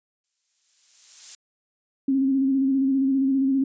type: noise with exponential growth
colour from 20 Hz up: violet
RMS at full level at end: -30 dBFS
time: 0.24-1.35 s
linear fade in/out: 1 ms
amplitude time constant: 240 ms
type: tone with vibrato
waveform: sine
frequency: 269.1 Hz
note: C4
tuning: 49 cents sharp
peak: -18 dBFS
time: 2.08-3.64 s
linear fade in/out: 5 ms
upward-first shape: square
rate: 15 Hz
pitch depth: 30 cents each way
effects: resampled to 16000 Hz